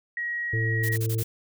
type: tone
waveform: sine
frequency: 1900 Hz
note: A#6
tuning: 33 cents sharp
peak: -27 dBFS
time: 0.17-0.96 s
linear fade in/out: 2 ms
type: harmonic tone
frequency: 112 Hz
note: A2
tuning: 31 cents sharp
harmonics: 1 / 3 / 4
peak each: -24 / -37 / -35 dBFS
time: 0.53-1.23 s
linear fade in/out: 5 ms
type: noise bursts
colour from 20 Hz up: blue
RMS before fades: -34 dBFS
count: 5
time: 0.83-1.24 s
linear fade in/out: 10 ms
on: 62 ms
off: 25 ms
effects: none